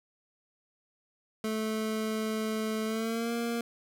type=tone with pitch glide; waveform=25% pulse; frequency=218.3 to 234 Hz; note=A3 to A#3; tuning=-13 to +7 cents; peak=-26 dBFS; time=1.44-3.61 s; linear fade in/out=2 ms; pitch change=+120 cents; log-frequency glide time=2.85-3.32 s; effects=none